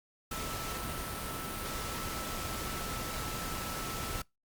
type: tone in noise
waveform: sine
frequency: 1318.5 Hz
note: E6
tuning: in tune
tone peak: -43 dBFS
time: 0.31-4.22 s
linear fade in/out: 5 ms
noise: pink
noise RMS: -38 dBFS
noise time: 0.31-4.22 s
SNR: -8 dB
effects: noise-tail reverb RT60 0.2 s tail -26 dB re dry + Opus 48 kbps